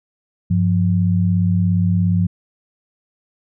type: tone pair together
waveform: sine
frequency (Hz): 98.66 / 175.8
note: G2 / F3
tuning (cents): +12 / +12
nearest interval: minor seventh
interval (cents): 1000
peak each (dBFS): -16 / -16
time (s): 0.5-2.27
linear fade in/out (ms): 10
effects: none